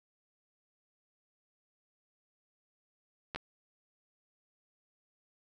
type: clicks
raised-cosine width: 0.3 ms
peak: -21 dBFS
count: 2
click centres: 3.348 / 3.36 s
effects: none